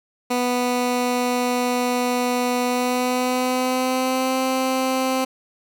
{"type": "tone with pitch glide", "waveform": "15% pulse", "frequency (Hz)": [246.9, 261], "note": ["B3", "C4"], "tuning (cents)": [0, -4], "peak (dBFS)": -13, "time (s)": [0.3, 5.25], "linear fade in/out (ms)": 10, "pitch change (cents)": 96, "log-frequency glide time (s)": [2.65, 4.37], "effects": []}